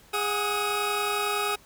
20% pulse tone cluster, 411.5 / 733 / 1265 Hz, G#4 / F#5 / D#6, -16 / -16 / +28 cents, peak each -24 / -30 / -23 dBFS, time 0.13-1.56 s, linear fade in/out 10 ms, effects pink hiss -55 dBFS RMS until 1.65 s

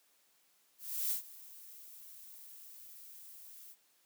violet noise with ADSR envelope, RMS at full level -33 dBFS, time 0.78-3.76 s, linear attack 330 ms, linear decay 110 ms, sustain -20 dB, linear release 53 ms, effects white hiss -71 dBFS RMS until 4.05 s + high-pass 200 Hz 12 dB/octave

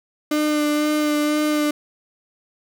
35% pulse tone with vibrato, 299.9 Hz, D4, 36 cents sharp, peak -16 dBFS, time 0.31-1.71 s, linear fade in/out 5 ms, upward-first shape sine, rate 2 Hz, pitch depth 16 cents each way, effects none

